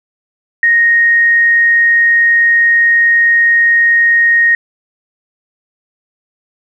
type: tone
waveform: sine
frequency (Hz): 1864.7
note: A#6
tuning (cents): 0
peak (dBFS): -6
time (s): 0.63-4.55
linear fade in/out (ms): 2
effects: 8-bit